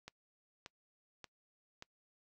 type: click train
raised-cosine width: 0.2 ms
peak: -30 dBFS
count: 4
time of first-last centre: 0.08-1.824 s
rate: 1.72 Hz
effects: noise-tail reverb RT60 0.1 s tail -24 dB re dry